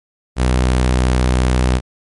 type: tone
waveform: sawtooth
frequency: 62.8 Hz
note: B1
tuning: 30 cents sharp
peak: -8 dBFS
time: 0.36-1.81 s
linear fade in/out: 50 ms
effects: MP3 48 kbps